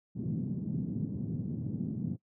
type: band-pass noise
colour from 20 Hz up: white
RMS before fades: -35 dBFS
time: 0.15-2.17 s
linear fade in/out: 20 ms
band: 120 to 220 Hz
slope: 24 dB/octave
effects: noise-tail reverb RT60 0.1 s tail -21 dB re dry